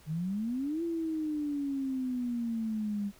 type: exponential two-way sweep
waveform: sine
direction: up then down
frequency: 148.6 to 339.9 to 199.4 Hz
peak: -30 dBFS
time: 0.06-3.12 s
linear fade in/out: 50 ms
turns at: 0.83 s
effects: added 60 Hz sine -65 dBFS peak until 3.19 s + pink hiss -59 dBFS RMS until 3.19 s